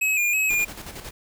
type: tone with vibrato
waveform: square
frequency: 2489 Hz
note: D#7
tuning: in tune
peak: -20 dBFS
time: 0.01-0.65 s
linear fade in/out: 10 ms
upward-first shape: square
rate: 3.1 Hz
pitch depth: 50 cents each way
type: noise with tremolo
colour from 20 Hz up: pink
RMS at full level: -36 dBFS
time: 0.5-1.11 s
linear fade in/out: 5 ms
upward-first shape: square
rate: 11 Hz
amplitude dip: 55%
effects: none